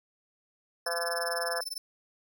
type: tone with tremolo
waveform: sawtooth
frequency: 5290 Hz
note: E8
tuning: 5 cents sharp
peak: -29 dBFS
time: 0.86-1.78 s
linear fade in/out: 2 ms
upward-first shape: sine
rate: 20 Hz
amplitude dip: 100%
type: harmonic tone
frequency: 170.2 Hz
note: F3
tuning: 44 cents flat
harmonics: 3 / 4 / 5 / 6 / 7 / 8 / 9 / 10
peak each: -35 / -35 / -45 / -41 / -42 / -42 / -39 / -37 dBFS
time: 0.86-1.61 s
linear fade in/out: 5 ms
effects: none